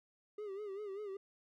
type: tone with vibrato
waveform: triangle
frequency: 404.4 Hz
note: G#4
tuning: 46 cents flat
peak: -39 dBFS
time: 0.38-1.17 s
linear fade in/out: 5 ms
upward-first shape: sine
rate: 5.1 Hz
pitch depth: 96 cents each way
effects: none